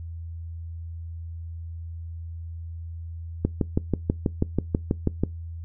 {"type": "click train", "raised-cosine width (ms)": 3, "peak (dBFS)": -8, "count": 12, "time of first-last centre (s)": [3.45, 5.236], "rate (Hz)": 6.16, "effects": ["noise-tail reverb RT60 0.2 s tail -22 dB re dry", "added 83 Hz sine -33 dBFS peak until 5.64 s"]}